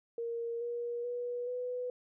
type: tone with pitch steps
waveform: sine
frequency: 466.2 / 476 / 486 / 496.2 Hz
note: A#4 / A#4 / B4 / B4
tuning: 0 / +36 / -28 / +8 cents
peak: -34 dBFS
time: 0.18-1.9 s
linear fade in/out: 2 ms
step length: 430 ms
effects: none